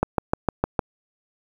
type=click train; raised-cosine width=1 ms; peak=-5 dBFS; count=6; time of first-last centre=0.03-0.792 s; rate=6.56 Hz; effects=7-bit